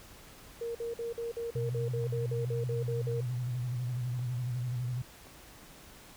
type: tone bursts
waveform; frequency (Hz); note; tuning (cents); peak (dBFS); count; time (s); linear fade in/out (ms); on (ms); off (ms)
sine; 466.2; A#4; 0; -33; 14; 0.61-3.207; 5; 140; 49
type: tone with vibrato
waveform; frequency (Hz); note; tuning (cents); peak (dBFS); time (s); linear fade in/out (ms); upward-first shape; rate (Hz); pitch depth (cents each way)
sine; 123.47; B2; 0; -31; 1.55-5.02; 5; square; 12; 49
type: click train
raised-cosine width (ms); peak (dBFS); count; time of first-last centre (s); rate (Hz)
1; -38; 4; 2.04-5.269; 0.929
effects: pink hiss -53 dBFS RMS until 6.16 s